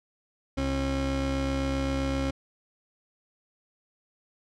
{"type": "tone pair together", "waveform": "30% pulse", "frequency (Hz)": [67.7, 270.8], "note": ["C#2", "C#4"], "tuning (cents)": [-40, -40], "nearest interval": "2 octaves", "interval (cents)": 2400, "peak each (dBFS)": -27, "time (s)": [0.57, 2.31], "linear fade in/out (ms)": 10, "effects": ["low-pass 6000 Hz 12 dB/octave"]}